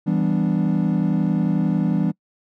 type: chord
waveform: triangle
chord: E minor seventh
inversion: none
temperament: equal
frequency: 164.81 / 196 / 246.9 / 293.7 Hz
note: E3 / G3 / B3 / D4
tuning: 0 / 0 / 0 / 0 cents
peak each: -19 / -19 / -23 / -23 dBFS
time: 0.06-2.12 s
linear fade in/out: 20 ms
effects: noise-tail reverb RT60 0.1 s tail -26 dB re dry + tanh soft clip ceiling -7 dBFS